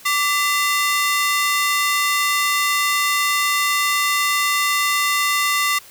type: ring-modulated tone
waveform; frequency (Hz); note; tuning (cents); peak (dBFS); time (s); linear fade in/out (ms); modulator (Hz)
sawtooth; 1590; G6; +24; -10; 0.05-5.79; 10; 426
effects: white hiss -44 dBFS RMS until 5.9 s